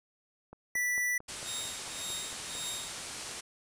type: click train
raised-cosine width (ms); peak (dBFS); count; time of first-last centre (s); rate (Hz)
1; -33; 10; 0.53-2.552; 4.45
type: tone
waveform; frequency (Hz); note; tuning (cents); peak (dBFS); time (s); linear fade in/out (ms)
square; 1969; B6; -6; -29; 0.75-1.18; 5
type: low-pass noise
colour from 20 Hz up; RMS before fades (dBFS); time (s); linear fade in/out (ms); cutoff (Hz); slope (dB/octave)
white; -42; 1.28-3.41; 10; 9700; 48
type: tone with tremolo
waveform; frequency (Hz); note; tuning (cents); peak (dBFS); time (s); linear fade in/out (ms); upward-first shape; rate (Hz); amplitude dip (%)
20% pulse; 3729; A#7; 0; -29; 1.43-3.01; 50; triangle; 1.8; 100
effects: none